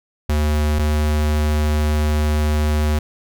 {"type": "tone pair in turn", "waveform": "square", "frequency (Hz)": [75.3, 75.57], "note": ["D2", "D#2"], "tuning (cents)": [44, -50], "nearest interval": "unison", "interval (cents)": 6, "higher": "second", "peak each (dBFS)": -16, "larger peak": "neither", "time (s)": [[0.29, 0.79], [0.79, 2.99]], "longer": "second", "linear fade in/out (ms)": 5, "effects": []}